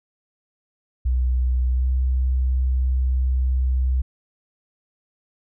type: tone with pitch glide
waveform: sine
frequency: 62.6 to 64.06 Hz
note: B1 to C2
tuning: +24 to -36 cents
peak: -17 dBFS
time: 1.05-4.02 s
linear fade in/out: 10 ms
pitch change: +40 cents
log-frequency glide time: 1.73-1.87 s
effects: none